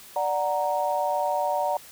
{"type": "chord", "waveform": "sine", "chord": "D augmented", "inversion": "none", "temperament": "equal", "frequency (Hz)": [587.3, 740, 932.3], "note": ["D5", "F#5", "A#5"], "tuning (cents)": [0, 0, 0], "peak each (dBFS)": -27, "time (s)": [0.16, 1.77], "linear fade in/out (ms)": 2, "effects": ["white hiss -47 dBFS RMS until 1.91 s"]}